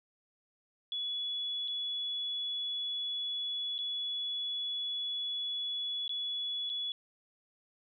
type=tone with dropouts; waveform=sine; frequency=3400 Hz; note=G#7; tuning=40 cents sharp; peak=-33 dBFS; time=0.92-6.92 s; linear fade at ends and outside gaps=1 ms; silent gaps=1.677-1.681 / 3.781-3.788 / 6.079-6.093 / 6.694-6.699 s; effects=none